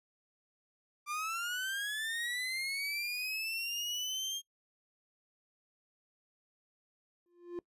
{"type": "linear sweep", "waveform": "30% pulse", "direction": "up", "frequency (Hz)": [1174.7, 3227], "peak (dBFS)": -32, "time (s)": [1.06, 4.42], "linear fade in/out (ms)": 50}
{"type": "tone with exponential growth", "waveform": "triangle", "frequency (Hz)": 349.2, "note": "F4", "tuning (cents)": 0, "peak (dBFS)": -32, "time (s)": [7.26, 7.59], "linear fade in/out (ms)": 1, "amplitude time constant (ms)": 71}
{"effects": ["noise-tail reverb RT60 0.1 s tail -22 dB re dry", "resampled to 32000 Hz"]}